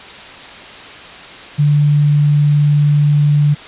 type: tone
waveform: sine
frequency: 146.83 Hz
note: D3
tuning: in tune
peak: -8 dBFS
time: 1.58-3.55 s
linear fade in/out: 20 ms
effects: white hiss -33 dBFS RMS until 3.67 s + resampled to 8000 Hz